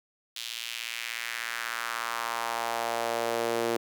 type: tone with high-pass filter sweep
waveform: sawtooth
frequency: 116.54 Hz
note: A#2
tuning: in tune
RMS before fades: -32 dBFS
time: 0.36-3.77 s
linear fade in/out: 5 ms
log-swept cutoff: 3500 to 390 Hz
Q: 2.1
effects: none